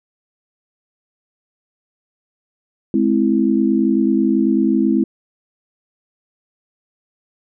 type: chord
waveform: sine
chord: Ab augmented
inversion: none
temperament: equal with one note detuned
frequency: 211.3 / 261.6 / 329.6 Hz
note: Ab3 / C4 / E4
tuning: +30 / 0 / 0 cents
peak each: -17 dBFS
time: 2.94-5.04 s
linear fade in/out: 2 ms
effects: none